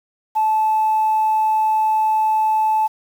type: tone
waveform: sine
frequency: 870 Hz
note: A5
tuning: 20 cents flat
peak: -13 dBFS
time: 0.35-2.88 s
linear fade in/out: 20 ms
effects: tanh soft clip ceiling -10 dBFS + 7-bit